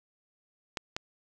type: clicks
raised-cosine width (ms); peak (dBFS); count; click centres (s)
0.2; -15; 2; 0.772 / 0.965
effects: none